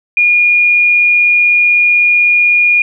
sine tone, 2432 Hz, D#7, 40 cents flat, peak -6 dBFS, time 0.17-2.82 s, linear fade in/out 2 ms, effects none

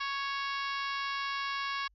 harmonic tone, 554.4 Hz, C#5, in tune, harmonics 2 / 3 / 4 / 5 / 6 / 7 / 8 / 9 / 10, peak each -35 / -39 / -41 / -43 / -45 / -46 / -47 / -48 / -49 dBFS, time 0-1.88 s, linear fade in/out 10 ms, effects added 50 Hz sine -64 dBFS peak until 1.94 s

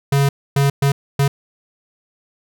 square tone bursts at uneven times, 139.7 Hz, C#3, 14 cents sharp, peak -13 dBFS, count 4, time 0.12-0.29 / 0.56-0.7 / 0.82-0.92 / 1.19-1.28 s, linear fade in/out 5 ms, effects none

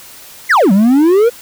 triangle exponential two-way sweep, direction down then up, 2217 to 185 to 493.7 Hz, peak -4 dBFS, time 0.49-1.3 s, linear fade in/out 20 ms, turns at 0.72 s, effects white hiss -36 dBFS RMS until 1.41 s

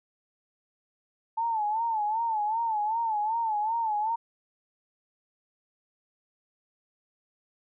sine tone with vibrato, 880 Hz, A5, in tune, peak -25 dBFS, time 1.37-4.16 s, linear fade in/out 10 ms, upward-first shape sine, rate 2.6 Hz, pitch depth 100 cents each way, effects none

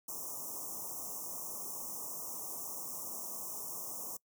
white band-stop noise, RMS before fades -42 dBFS, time 0.08-4.17 s, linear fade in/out 5 ms, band 1200 to 5500 Hz, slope 96 dB/octave, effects noise-tail reverb RT60 0.1 s tail -23 dB re dry + high-pass 150 Hz 12 dB/octave

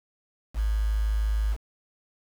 sine tone with quantisation, 53.1 Hz, G#1, 39 cents sharp, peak -22 dBFS, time 0.54-1.57 s, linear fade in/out 50 ms, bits 7, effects none

